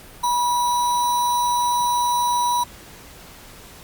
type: tone with sample-and-hold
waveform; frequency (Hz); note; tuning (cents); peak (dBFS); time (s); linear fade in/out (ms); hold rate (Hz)
sine; 970; B5; -31; -17; 0.23-2.64; 10; 4900
effects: pink hiss -43 dBFS RMS until 3.83 s + Opus 48 kbps